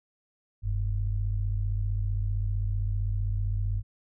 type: tone pair together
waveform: sine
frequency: 44.63 / 100.1 Hz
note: F1 / G2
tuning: +38 / +37 cents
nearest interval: octave + major second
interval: 1399 cents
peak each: -28 / -28 dBFS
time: 0.62-3.83 s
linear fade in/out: 50 ms
effects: none